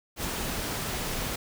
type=noise with ADSR envelope; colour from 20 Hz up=pink; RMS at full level=-30 dBFS; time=0.16-1.36 s; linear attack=75 ms; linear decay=21 ms; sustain=-2 dB; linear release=6 ms; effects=none